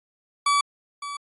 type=tone with echo; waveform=40% pulse; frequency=1146 Hz; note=D6; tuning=43 cents flat; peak=-17 dBFS; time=0.46-0.61 s; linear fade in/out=5 ms; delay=560 ms; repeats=1; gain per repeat=-13 dB; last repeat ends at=1.17 s; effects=AAC 32 kbps